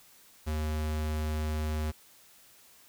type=tone; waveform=square; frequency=77 Hz; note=D#2; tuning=17 cents flat; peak=-30 dBFS; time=0.46-1.92 s; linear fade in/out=20 ms; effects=white hiss -58 dBFS RMS until 2.88 s